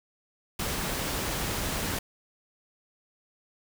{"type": "noise", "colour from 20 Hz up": "pink", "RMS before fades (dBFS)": -31, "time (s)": [0.59, 1.99], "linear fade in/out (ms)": 5, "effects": []}